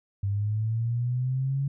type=linear sweep; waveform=sine; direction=up; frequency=98 to 140 Hz; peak=-24 dBFS; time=0.23-1.68 s; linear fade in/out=5 ms; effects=none